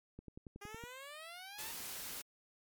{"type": "click train", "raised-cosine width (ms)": 3, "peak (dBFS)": -36, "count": 8, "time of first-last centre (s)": [0.19, 0.838], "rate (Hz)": 10.8}
{"type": "exponential sweep", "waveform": "10% pulse", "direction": "up", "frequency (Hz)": [400.5, 933], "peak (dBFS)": -40, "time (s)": [0.61, 1.72], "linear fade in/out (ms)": 10}
{"type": "noise", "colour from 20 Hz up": "white", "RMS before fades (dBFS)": -45, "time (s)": [1.58, 2.22], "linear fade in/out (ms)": 10}
{"effects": ["MP3 96 kbps"]}